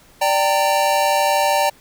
square tone cluster, 588 / 783 / 915 Hz, D5 / G5 / A#5, +2 / -2 / -32 cents, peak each -20 dBFS, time 0.21-1.7 s, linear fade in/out 10 ms, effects pink hiss -50 dBFS RMS until 1.8 s

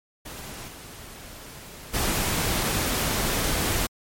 pink noise with level steps, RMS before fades -38 / -42 / -25 dBFS, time 0.25-3.87 s, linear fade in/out 10 ms, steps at 0.67 / 1.93 s, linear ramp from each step 20 ms, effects MP3 64 kbps

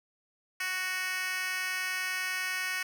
10% pulse tone with high-pass filter, 370 Hz, F#4, in tune, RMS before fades -33 dBFS, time 0.6-2.83 s, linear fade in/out 5 ms, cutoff 1900 Hz, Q 1.6, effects none

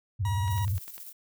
sine tone with vibrato, 98 Hz, G2, in tune, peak -25 dBFS, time 0.19-0.79 s, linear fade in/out 20 ms, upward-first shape triangle, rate 17 Hz, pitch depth 260 cents each way
40% pulse tone, 957 Hz, A#5, 45 cents sharp, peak -33 dBFS, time 0.25-0.65 s, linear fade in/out 2 ms
click train, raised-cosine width 0.2 ms, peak -28 dBFS, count 6, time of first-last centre 0.48-0.98 s, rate 10 Hz
violet noise with tremolo, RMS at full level -42 dBFS, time 0.5-1.13 s, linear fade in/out 10 ms, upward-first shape square, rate 16 Hz, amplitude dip 45%
effects none

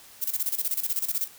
violet noise with tremolo, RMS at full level -26 dBFS, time 0.21-1.28 s, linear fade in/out 20 ms, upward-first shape square, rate 16 Hz, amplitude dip 80%, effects white hiss -50 dBFS RMS until 1.38 s

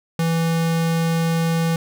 square tone, 165.1 Hz, E3, 3 cents sharp, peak -18 dBFS, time 0.19-1.76 s, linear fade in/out 2 ms, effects none

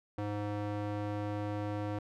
square tone with band-pass filter, 103.83 Hz, G#2, in tune, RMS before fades -36 dBFS, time 0.18-1.99 s, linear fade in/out 5 ms, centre 500 Hz, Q 0.62, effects none

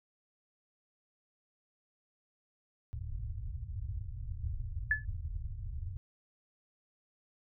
white low-pass noise, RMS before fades -39 dBFS, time 2.93-5.97 s, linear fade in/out 0 ms, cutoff 110 Hz, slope 48 dB/octave
sine tone with exponential decay, 1725 Hz, A6, 35 cents flat, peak -22 dBFS, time 4.91-5.05 s, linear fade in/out 2 ms, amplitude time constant 29 ms
effects none

